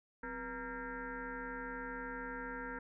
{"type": "tone with frequency modulation", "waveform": "sine", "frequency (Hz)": 932.3, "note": "A#5", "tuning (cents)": 0, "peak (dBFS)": -40, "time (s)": [0.23, 2.79], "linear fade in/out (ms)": 5, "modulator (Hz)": 224, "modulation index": 3.8, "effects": []}